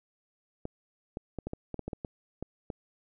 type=clicks; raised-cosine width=2 ms; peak=-22 dBFS; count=12; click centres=0.654 / 1.171 / 1.387 / 1.47 / 1.534 / 1.743 / 1.793 / 1.88 / 1.932 / 2.048 / 2.426 / 2.702 s; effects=none